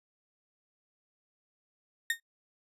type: tone with exponential decay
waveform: 35% pulse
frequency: 1841 Hz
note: A#6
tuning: 22 cents flat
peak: -22 dBFS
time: 2.1-2.2 s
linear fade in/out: 2 ms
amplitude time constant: 20 ms
effects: noise-tail reverb RT60 0.1 s tail -20 dB re dry + resampled to 32000 Hz